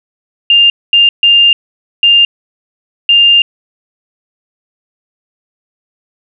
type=tone bursts at uneven times; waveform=sine; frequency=2802 Hz; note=F7; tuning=5 cents sharp; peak=-3 dBFS; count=5; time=0.5-0.7 / 0.93-1.09 / 1.23-1.53 / 2.03-2.25 / 3.09-3.42 s; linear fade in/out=2 ms; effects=none